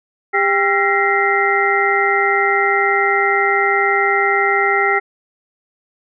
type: tone cluster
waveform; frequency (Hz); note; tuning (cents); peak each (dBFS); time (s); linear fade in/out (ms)
sine; 398.8 / 792 / 1360 / 1901 / 2073; G4 / G5 / F6 / A#6 / C7; +30 / +18 / -46 / +33 / -17; -19; 0.33-5; 20
effects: none